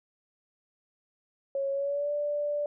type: tone with pitch glide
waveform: sine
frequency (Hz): 550 to 586.1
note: C#5 to D5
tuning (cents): -14 to -4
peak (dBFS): -27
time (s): 1.55-2.66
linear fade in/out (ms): 2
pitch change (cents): +110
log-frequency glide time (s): 1.71-2.12
effects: none